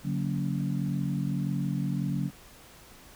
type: tone cluster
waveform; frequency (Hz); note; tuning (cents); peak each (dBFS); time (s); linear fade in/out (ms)
sine; 142.4 / 184.1 / 229.9 / 280.6; C#3 / F#3 / A#3 / C#4; +47 / -8 / -24 / +21; -30 / -31 / -36 / -36; 0.03-2.31; 50
effects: pink hiss -52 dBFS RMS until 3.15 s